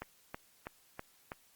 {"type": "click train", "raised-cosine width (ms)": 0.5, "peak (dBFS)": -25, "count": 5, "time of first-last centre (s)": [0.02, 1.319], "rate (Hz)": 3.08, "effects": ["white hiss -66 dBFS RMS until 1.55 s", "Opus 48 kbps"]}